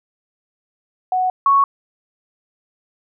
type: tone pair in turn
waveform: sine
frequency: 740 / 1108.7 Hz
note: F#5 / C#6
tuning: 0 / 0 cents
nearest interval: perfect fifth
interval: 700 cents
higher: second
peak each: -15 / -10 dBFS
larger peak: second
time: 1.12-1.3 / 1.46-1.64 s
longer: neither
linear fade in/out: 2 ms
effects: none